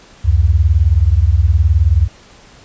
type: beating tone pair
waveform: sine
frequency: 69.6 / 88.6 Hz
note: C#2 / F2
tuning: +8 / +25 cents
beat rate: 19 Hz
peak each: -11 dBFS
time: 0.24-2.08 s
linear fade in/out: 20 ms
effects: pink hiss -43 dBFS RMS until 2.64 s + resampled to 16000 Hz